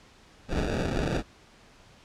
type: noise with sample-and-hold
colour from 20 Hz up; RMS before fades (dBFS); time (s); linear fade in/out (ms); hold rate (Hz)
pink; -28; 0.48-1.23; 50; 1050
effects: pink hiss -55 dBFS RMS until 2.04 s + low-pass 6000 Hz 12 dB/octave